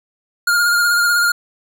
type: tone with vibrato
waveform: square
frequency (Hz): 1416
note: F6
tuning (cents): +23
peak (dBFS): -13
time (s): 0.47-1.32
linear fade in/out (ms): 5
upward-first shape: sine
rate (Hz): 16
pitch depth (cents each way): 28
effects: none